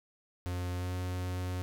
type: tone with pitch glide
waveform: 45% pulse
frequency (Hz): 89.5 to 90.8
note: F2 to F#2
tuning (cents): +43 to -32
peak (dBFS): -33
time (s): 0.46-1.62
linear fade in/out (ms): 0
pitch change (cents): +25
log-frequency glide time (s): 0.78-0.93
effects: none